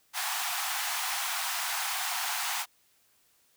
pink high-pass noise, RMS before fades -32 dBFS, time 0.13-2.66 s, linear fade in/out 50 ms, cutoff 710 Hz, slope 96 dB/octave, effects white hiss -67 dBFS RMS until 3.56 s

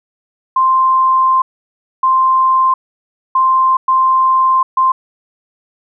sine tone bursts at uneven times, 1046.5 Hz, C6, in tune, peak -8 dBFS, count 5, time 0.56-1.42 / 2.03-2.74 / 3.35-3.77 / 3.88-4.63 / 4.77-4.92 s, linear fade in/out 5 ms, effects none

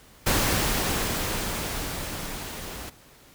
pink noise with level ramp, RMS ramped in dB -22 to -38 dBFS, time 0.26-2.9 s, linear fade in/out 10 ms, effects pink hiss -53 dBFS RMS until 3.34 s

